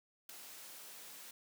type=noise with ADSR envelope; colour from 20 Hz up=white; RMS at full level=-45 dBFS; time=0.29-1.31 s; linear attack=4 ms; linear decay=6 ms; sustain=-7 dB; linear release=3 ms; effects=high-pass 200 Hz 12 dB/octave